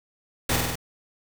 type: noise with echo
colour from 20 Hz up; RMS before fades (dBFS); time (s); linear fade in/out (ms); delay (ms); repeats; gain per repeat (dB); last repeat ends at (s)
pink; -23; 0.49-0.56; 5; 49; 4; -2; 0.756
effects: none